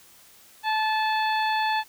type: harmonic tone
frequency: 870 Hz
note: A5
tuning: 20 cents flat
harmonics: 1 / 2 / 3 / 4 / 5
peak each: -23 / -29 / -33 / -35 / -37 dBFS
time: 0.63-1.84 s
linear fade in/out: 50 ms
effects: white hiss -53 dBFS RMS until 1.88 s